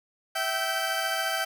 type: tone cluster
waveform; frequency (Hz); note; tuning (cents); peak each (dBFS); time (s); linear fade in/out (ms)
20% pulse; 656 / 770 / 1554; E5 / G5 / G6; -9 / -31 / -16; -26; 0.35-1.45; 10
effects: none